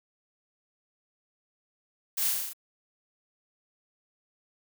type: noise with echo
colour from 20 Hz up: blue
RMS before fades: -29 dBFS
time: 2.17-2.3 s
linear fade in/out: 10 ms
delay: 39 ms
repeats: 6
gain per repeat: -2 dB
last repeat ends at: 2.534 s
effects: none